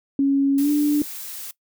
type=tone with pitch glide; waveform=sine; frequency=276.4 to 294.5 Hz; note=C#4 to D4; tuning=-5 to +5 cents; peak=-15 dBFS; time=0.19-1.02 s; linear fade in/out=2 ms; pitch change=+110 cents; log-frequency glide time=0.58-0.7 s
type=noise; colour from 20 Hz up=blue; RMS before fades=-34 dBFS; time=0.58-1.51 s; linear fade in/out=2 ms
effects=noise-tail reverb RT60 0.1 s tail -19 dB re dry